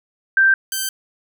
sine / 5% pulse tone pair in turn, 1568 / 1553.6 Hz, G6 / G6, 0 / -16 cents, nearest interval unison, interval 16 cents, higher first, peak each -10 dBFS, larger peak neither, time 0.37-0.54 / 0.72-0.89 s, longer neither, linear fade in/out 2 ms, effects none

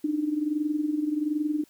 sine tone with amplitude modulation, 301.3 Hz, D4, 44 cents sharp, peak -21 dBFS, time 0.04-1.64 s, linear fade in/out 5 ms, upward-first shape sine, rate 21.3 Hz, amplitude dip 70%, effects white hiss -61 dBFS RMS until 1.69 s

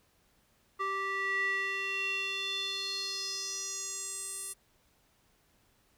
square tone with band-pass filter sweep, 390 Hz, G4, 9 cents flat, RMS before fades -35 dBFS, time 0.79-4.54 s, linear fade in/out 20 ms, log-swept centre 1400 to 9700 Hz, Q 5.2, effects pink hiss -69 dBFS RMS until 5.97 s

